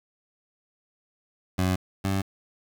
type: tone pair in turn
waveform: 20% pulse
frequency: 92.5 / 96.77 Hz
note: F#2 / G2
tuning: 0 / -22 cents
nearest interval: minor second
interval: 78 cents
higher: second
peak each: -17 / -19 dBFS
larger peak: first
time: 1.58-1.76 / 2.04-2.22 s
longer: neither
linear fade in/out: 10 ms
effects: 8-bit